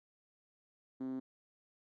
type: tone with band-pass filter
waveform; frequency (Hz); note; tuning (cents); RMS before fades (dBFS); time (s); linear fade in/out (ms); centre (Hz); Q
5% pulse; 130.81; C3; 0; -40; 1-1.2; 10; 270; 7.2
effects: none